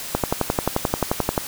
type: click train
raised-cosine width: 1 ms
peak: -4 dBFS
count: 15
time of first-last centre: 0.15-1.378 s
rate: 11.4 Hz
effects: white hiss -32 dBFS RMS until 1.47 s